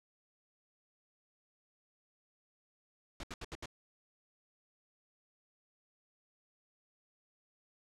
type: noise bursts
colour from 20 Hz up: pink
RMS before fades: -43 dBFS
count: 5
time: 3.2-3.658 s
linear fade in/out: 2 ms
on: 34 ms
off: 72 ms
effects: low-pass 6000 Hz 12 dB/octave